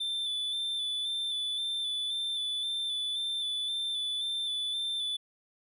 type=tone with vibrato; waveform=triangle; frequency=3520 Hz; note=A7; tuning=in tune; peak=-29 dBFS; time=0-5.17 s; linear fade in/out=10 ms; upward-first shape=square; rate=1.9 Hz; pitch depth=22 cents each way; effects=none